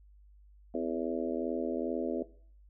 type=harmonic tone with a mistuned harmonic; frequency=82.41 Hz; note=E2; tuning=in tune; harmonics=3 / 4 / 5 / 6 / 7 / 8; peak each=-36 / -37 / -38 / -39 / -39 / -40 dBFS; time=0.74-2.23 s; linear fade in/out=5 ms; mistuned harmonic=3; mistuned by=+46 cents; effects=noise-tail reverb RT60 0.5 s tail -18 dB re dry + added 50 Hz sine -55 dBFS peak until 2.69 s